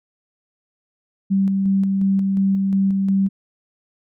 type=tone with tremolo; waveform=sine; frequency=194.5 Hz; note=G3; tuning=13 cents flat; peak=-14 dBFS; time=1.3-3.29 s; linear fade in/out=20 ms; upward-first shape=square; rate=2.8 Hz; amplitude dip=25%; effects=none